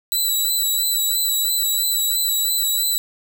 10% pulse tone with vibrato, 3951 Hz, B7, in tune, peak -11 dBFS, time 0.12-2.98 s, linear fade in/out 0 ms, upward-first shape sine, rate 3 Hz, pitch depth 27 cents each way, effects none

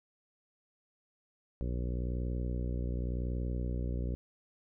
harmonic tone, 60.9 Hz, B1, 24 cents flat, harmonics 1 / 2 / 3 / 4 / 5 / 6 / 7 / 8 / 9, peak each -33 / -39 / -43 / -45 / -47 / -49 / -50 / -51 / -52 dBFS, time 1.61-4.15 s, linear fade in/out 0 ms, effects none

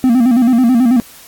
triangle tone with vibrato, 244.3 Hz, B3, 19 cents flat, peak -5 dBFS, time 0.04-1 s, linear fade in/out 0 ms, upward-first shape square, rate 9.2 Hz, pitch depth 94 cents each way, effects white hiss -39 dBFS RMS until 1.27 s + AAC 64 kbps

